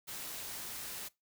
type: noise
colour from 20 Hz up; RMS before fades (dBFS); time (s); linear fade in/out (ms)
white; -43; 0.07-1.09; 20
effects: noise-tail reverb RT60 0.2 s tail -21 dB re dry